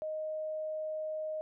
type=tone; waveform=sine; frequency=622.3 Hz; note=D#5; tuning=in tune; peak=-34 dBFS; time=0.02-1.41 s; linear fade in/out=0 ms; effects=none